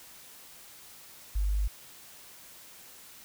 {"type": "tone", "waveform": "sine", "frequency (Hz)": 50.1, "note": "G1", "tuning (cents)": 38, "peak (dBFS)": -25, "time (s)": [1.35, 1.68], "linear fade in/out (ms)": 10, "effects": ["white hiss -51 dBFS RMS until 3.24 s"]}